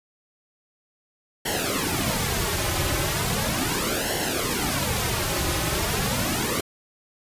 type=noise with flanger; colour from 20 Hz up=pink; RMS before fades=-25 dBFS; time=1.45-6.61 s; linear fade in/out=10 ms; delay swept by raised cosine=0.81 to 4.41 ms; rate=0.37 Hz; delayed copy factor=-0.75; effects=resampled to 32000 Hz